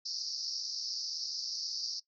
white band-pass noise, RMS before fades -38 dBFS, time 0.05-2 s, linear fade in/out 10 ms, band 4500 to 5600 Hz, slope 96 dB/octave, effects noise-tail reverb RT60 0.1 s tail -19 dB re dry

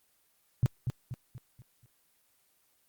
sine tone with echo, 123.47 Hz, B2, in tune, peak -20 dBFS, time 0.63-0.66 s, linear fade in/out 0 ms, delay 240 ms, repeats 5, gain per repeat -7 dB, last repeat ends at 1.86 s, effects white hiss -70 dBFS RMS until 2.88 s + Opus 24 kbps

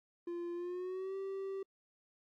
triangle tone with pitch glide, 345.8 to 388.1 Hz, F4 to G4, -17 to -17 cents, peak -36 dBFS, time 0.27-1.63 s, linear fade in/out 5 ms, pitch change +200 cents, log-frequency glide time 0.54-1.16 s, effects AAC 64 kbps

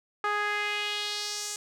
sawtooth tone with band-pass filter sweep, 415.3 Hz, G#4, in tune, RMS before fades -31 dBFS, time 0.24-1.56 s, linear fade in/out 2 ms, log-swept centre 1300 to 7300 Hz, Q 2.2, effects none

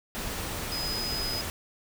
sine tone in noise, 5010 Hz, D#8, 11 cents sharp, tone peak -31 dBFS, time 0.72-1.41 s, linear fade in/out 0 ms, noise pink, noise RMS -34 dBFS, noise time 0.15-1.5 s, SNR 0 dB, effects none

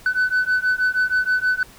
sine beating tone pair, 1500 / 1506.3 Hz, F#6 / F#6, +23 / +31 cents, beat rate 6.3 Hz, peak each -18 dBFS, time 0.06-1.63 s, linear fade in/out 2 ms, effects tanh soft clip ceiling -14 dBFS + pink hiss -46 dBFS RMS until 1.78 s

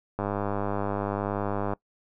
click train, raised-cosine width 1 ms, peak -15 dBFS, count 157, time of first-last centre 0.19-1.735 s, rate 101 Hz, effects noise-tail reverb RT60 0.1 s tail -22 dB re dry

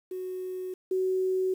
sine tone pair in turn, 369.7 / 374.4 Hz, F#4 / F#4, -1 / +20 cents, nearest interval unison, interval 21 cents, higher second, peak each -32 / -24 dBFS, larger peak second, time 0.11-0.74 / 0.91-1.54 s, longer neither, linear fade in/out 5 ms, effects 9-bit

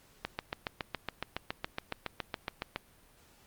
click train, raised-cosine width 0.3 ms, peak -17 dBFS, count 19, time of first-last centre 0.25-2.76 s, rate 7.17 Hz, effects pink hiss -62 dBFS RMS until 3.46 s + Opus 48 kbps

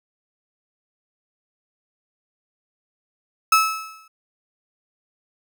35% pulse tone with exponential decay, 1300 Hz, E6, 24 cents flat, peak -9 dBFS, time 3.52-4.08 s, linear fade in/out 5 ms, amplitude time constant 120 ms, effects none

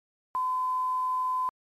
sine tone with quantisation, 1018 Hz, C6, 48 cents flat, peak -25 dBFS, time 0.35-1.49 s, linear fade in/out 0 ms, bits 9, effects MP3 64 kbps

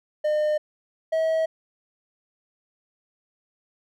triangle tone pair in turn, 606 / 642.8 Hz, D#5 / E5, -46 / -44 cents, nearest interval minor second, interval 102 cents, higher second, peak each -18 dBFS, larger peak neither, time 0.24-0.58 / 1.12-1.46 s, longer neither, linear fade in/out 10 ms, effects none

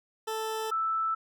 20% pulse / sine tone pair in turn, 440.2 / 1319.1 Hz, A4 / E6, +1 / +1 cents, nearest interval octave + perfect fifth, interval 1900 cents, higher second, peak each -26 / -26 dBFS, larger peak neither, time 0.27-0.71 / 0.71-1.15 s, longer neither, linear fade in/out 10 ms, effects none

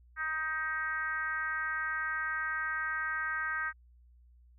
sine tone with frequency modulation, 1570 Hz, G6, 2 cents sharp, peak -31 dBFS, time 0.16-3.73 s, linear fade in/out 50 ms, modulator 316 Hz, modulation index 1.1, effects added 60 Hz sine -57 dBFS peak until 4.58 s

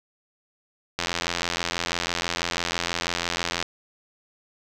click train, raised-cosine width 0.2 ms, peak -7 dBFS, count 228, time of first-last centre 0.99-3.626 s, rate 86.1 Hz, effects none

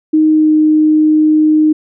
sine tone with pitch glide, 311.1 to 308.4 Hz, D#4 to D#4, 0 to -15 cents, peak -6 dBFS, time 0.13-1.73 s, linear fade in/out 10 ms, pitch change -15 cents, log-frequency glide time 0.3-0.52 s, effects none

